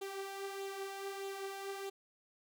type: tone with flanger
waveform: sawtooth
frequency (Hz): 392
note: G4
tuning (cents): 0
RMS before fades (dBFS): -43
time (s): 0.01-1.9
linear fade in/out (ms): 10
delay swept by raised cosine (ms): 0.27 to 3.77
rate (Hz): 1.6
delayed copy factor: +0.5
effects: none